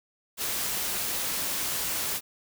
white noise, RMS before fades -30 dBFS, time 0.37-2.21 s, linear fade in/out 50 ms, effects none

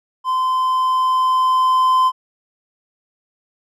triangle tone with level ramp, 1030 Hz, C6, 28 cents flat, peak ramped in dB -14 to -9 dBFS, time 0.24-2.12 s, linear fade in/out 50 ms, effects none

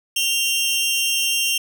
sawtooth tone pair together, 2773 / 3152 Hz, F7 / G7, -13 / +9 cents, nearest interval major second, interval 222 cents, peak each -17 / -19 dBFS, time 0.16-1.58 s, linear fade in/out 5 ms, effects none

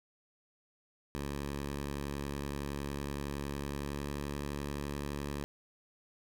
10% pulse tone with pitch glide, 70.8 to 71.66 Hz, C#2 to D2, +37 to -42 cents, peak -28 dBFS, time 1.15-5.44 s, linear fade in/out 0 ms, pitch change +21 cents, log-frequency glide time 3.69-4.1 s, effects none

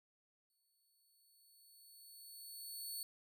10% pulse tone with exponential growth, 4435 Hz, C#8, in tune, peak -35 dBFS, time 0.5-3.03 s, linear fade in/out 1 ms, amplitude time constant 550 ms, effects none

